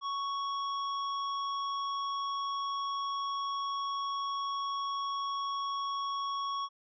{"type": "tone with hard clipping", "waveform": "triangle", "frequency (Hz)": 1112, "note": "C#6", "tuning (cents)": 5, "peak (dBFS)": -34, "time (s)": [0.01, 6.69], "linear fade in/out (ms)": 50, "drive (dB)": 17, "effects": ["resampled to 16000 Hz"]}